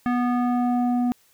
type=tone with low-pass filter sweep; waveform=square; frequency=245 Hz; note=B3; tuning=14 cents flat; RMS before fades=-22 dBFS; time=0.06-1.12 s; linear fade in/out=0 ms; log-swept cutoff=1600 to 540 Hz; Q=1.7; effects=white hiss -60 dBFS RMS until 1.33 s